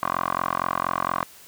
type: tone with band-pass filter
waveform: 10% pulse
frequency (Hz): 44.27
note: F1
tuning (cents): +24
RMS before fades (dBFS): -26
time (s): 0.03-1.23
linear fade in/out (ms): 0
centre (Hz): 1100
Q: 4.5
effects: white hiss -48 dBFS RMS until 1.47 s